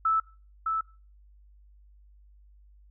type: tone with echo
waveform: sine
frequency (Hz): 1313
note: E6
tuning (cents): -7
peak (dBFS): -21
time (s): 0.05-0.2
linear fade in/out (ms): 5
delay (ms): 610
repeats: 1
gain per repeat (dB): -4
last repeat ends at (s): 0.81
effects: noise-tail reverb RT60 0.4 s tail -23 dB re dry + added 50 Hz sine -53 dBFS peak until 2.9 s